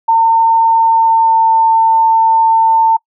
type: tone with pitch glide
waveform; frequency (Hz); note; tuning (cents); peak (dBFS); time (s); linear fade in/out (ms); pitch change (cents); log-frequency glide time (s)
sine; 907 to 898.7; A#5 to A5; -48 to +36; -6; 0.08-2.97; 10; -16; 0.73-1.56
effects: noise-tail reverb RT60 0.1 s tail -26 dB re dry